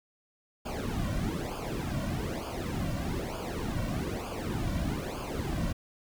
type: noise with flanger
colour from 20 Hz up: brown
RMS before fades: -33 dBFS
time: 0.65-5.73 s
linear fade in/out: 10 ms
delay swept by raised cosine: 0.51 to 2.41 ms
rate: 1.1 Hz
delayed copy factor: -0.85
effects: none